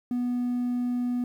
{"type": "tone", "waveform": "triangle", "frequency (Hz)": 245.3, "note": "B3", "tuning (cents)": -12, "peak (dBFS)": -22, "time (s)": [0.11, 1.24], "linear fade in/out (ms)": 2, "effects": ["tanh soft clip ceiling -19 dBFS", "10-bit"]}